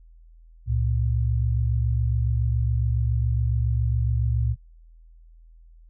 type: tone pair together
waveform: sine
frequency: 67.81 / 115 Hz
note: C#2 / A#2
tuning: -38 / -23 cents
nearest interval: major sixth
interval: 915 cents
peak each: -23 dBFS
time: 0.66-4.56 s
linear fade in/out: 50 ms
effects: noise-tail reverb RT60 0.1 s tail -23 dB re dry + added 41 Hz sine -47 dBFS peak until 5.89 s